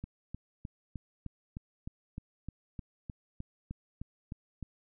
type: click train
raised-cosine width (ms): 5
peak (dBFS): -27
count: 16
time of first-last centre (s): 0.04-4.627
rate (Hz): 3.27
effects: none